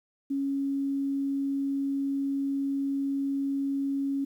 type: tone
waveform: sine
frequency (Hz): 276.3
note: C#4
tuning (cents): -6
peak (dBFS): -26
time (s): 0.3-4.25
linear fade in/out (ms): 10
effects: 10-bit